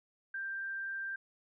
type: tone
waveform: sine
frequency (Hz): 1579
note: G6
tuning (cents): +12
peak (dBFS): -36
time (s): 0.34-1.16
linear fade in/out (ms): 5
effects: none